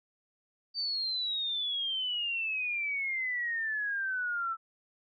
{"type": "exponential sweep", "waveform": "sine", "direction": "down", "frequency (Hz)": [4635, 1318.5], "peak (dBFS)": -30, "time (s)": [0.74, 4.57], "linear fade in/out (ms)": 50, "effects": []}